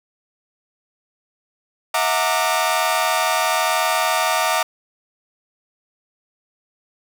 sawtooth tone cluster, 647 / 728 / 918 / 1181 Hz, E5 / F#5 / A#5 / D6, -32 / -28 / -27 / +9 cents, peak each -19 dBFS, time 1.94-4.63 s, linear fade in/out 5 ms, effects none

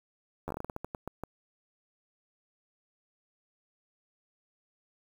slowing click train, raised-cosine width 1 ms, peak -22 dBFS, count 14, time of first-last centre 0.48-1.236 s, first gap 11 ms, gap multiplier 1.25, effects 8-bit

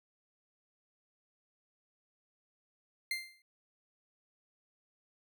30% pulse tone with exponential decay, 2093 Hz, C7, in tune, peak -28 dBFS, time 3.11-3.42 s, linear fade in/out 2 ms, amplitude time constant 67 ms, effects none

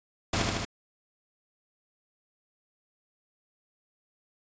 pink noise with echo, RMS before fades -27 dBFS, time 0.33-0.42 s, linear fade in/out 5 ms, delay 77 ms, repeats 3, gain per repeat -2 dB, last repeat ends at 0.651 s, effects resampled to 16000 Hz

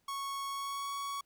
45% pulse tone with pitch glide, 1105 to 1119.1 Hz, C#6 to C#6, -6 to +16 cents, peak -36 dBFS, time 0.08-1.21 s, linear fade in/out 5 ms, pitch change +22 cents, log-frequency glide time 0.49-0.91 s, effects pink hiss -75 dBFS RMS until 1.25 s

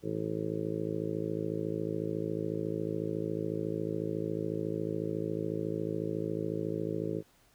harmonic tone, 54 Hz, A1, 32 cents flat, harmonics 2 / 3 / 4 / 5 / 6 / 7 / 8 / 9 / 10, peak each -42 / -38 / -43 / -47 / -37 / -40 / -37 / -46 / -43 dBFS, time 0.02-7.23 s, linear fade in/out 50 ms, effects pink hiss -65 dBFS RMS until 7.54 s

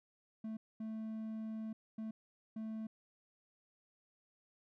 triangle tone bursts at uneven times, 220 Hz, A3, in tune, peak -38 dBFS, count 4, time 0.44-0.57 / 0.8-1.73 / 1.98-2.11 / 2.56-2.87 s, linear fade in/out 5 ms, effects none

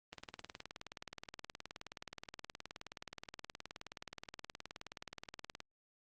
click train, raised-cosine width 0.2 ms, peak -28 dBFS, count 105, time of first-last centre 0.13-5.604 s, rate 19 Hz, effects Opus 32 kbps

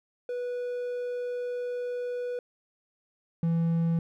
triangle tone pair in turn, 490.6 / 166.39 Hz, B4 / E3, -12 / +16 cents, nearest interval octave + perfect fifth, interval 1872 cents, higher first, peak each -28 / -21 dBFS, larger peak second, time 0.29-2.39 / 3.43-3.99 s, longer first, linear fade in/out 2 ms, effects none

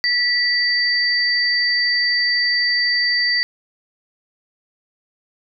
sine tone pair together, 1950 / 4638 Hz, B6 / D8, -23 / -22 cents, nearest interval octave + minor third, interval 1501 cents, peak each -18 dBFS, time 0.04-3.43 s, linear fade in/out 0 ms, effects none

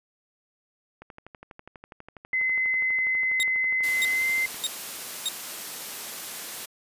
click train, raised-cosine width 0.5 ms, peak -28 dBFS, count 44, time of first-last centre 1.02-4.545 s, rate 12.2 Hz
sine tone with pitch glide, 2047 to 2079 Hz, C7 to C7, -38 to -12 cents, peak -22 dBFS, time 2.33-4.46 s, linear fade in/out 5 ms, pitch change +26 cents, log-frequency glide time 4.12-4.25 s
sawtooth tone bursts, 3726 Hz, A#7, 2 cents flat, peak -21 dBFS, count 4, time 3.4-5.286 s, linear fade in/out 0 ms, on 29 ms, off 590 ms
white high-pass noise, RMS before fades -36 dBFS, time 3.83-6.66 s, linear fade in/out 10 ms, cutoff 180 Hz, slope 12 dB/octave
effects resampled to 32000 Hz

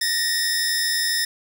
sawtooth tone cluster, 1795 / 1887 / 5230 Hz, A6 / A#6 / E8, +34 / +21 / -15 cents, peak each -24 / -22 / -20 dBFS, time 0.01-1.25 s, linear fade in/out 5 ms, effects 9-bit

